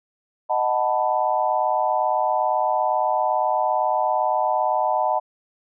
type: chord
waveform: sine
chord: B dominant seventh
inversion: first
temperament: equal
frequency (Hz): 622.3 / 740 / 880 / 987.8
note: D#5 / F#5 / A5 / B5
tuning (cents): 0 / 0 / 0 / 0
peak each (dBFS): -24 / -23 / -23 / -26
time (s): 0.49-5.2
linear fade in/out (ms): 20
effects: none